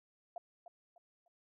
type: tone with echo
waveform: sine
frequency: 693 Hz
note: F5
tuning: 14 cents flat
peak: -40 dBFS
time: 0.36-0.38 s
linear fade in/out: 2 ms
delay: 300 ms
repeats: 3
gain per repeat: -10 dB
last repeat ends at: 1.28 s
effects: none